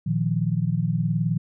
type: chord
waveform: sine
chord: Bb suspended fourth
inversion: none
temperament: equal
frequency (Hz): 116.54 / 155.56 / 174.61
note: Bb2 / Eb3 / F3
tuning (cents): 0 / 0 / 0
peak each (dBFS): -26 / -24 / -25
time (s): 0.06-1.38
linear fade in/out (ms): 10
effects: none